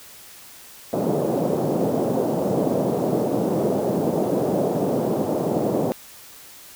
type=band-pass noise; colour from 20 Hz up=white; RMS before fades=-22 dBFS; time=0.93-5.92 s; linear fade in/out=0 ms; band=140 to 600 Hz; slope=24 dB/octave; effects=white hiss -44 dBFS RMS until 6.75 s